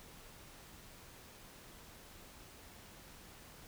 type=silence; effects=pink hiss -56 dBFS RMS until 3.67 s